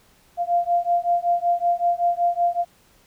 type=beating tone pair; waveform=sine; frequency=693 / 698.3 Hz; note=F5 / F5; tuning=-14 / 0 cents; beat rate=5.3 Hz; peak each=-21 dBFS; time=0.37-2.65 s; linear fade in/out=50 ms; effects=pink hiss -57 dBFS RMS until 3.06 s